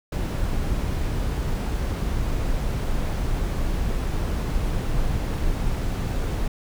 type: noise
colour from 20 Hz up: brown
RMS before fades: -24 dBFS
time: 0.12-6.48 s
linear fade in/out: 5 ms
effects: none